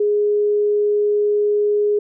sine tone, 415.3 Hz, G#4, in tune, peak -14 dBFS, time 0-1.99 s, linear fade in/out 5 ms, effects none

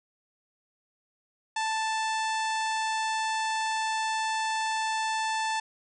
harmonic tone, 881 Hz, A5, 2 cents sharp, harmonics 1 / 2 / 3 / 4 / 5 / 6 / 7 / 8 / 9 / 10, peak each -28 / -34 / -38 / -40 / -42 / -44 / -45 / -46 / -47 / -48 dBFS, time 1.56-5.6 s, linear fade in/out 5 ms, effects none

